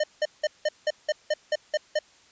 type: tone bursts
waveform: square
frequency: 607 Hz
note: D#5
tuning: 43 cents flat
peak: -22 dBFS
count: 10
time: 0-1.99 s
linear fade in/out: 5 ms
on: 37 ms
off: 180 ms
effects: white hiss -57 dBFS RMS until 2.31 s + resampled to 16000 Hz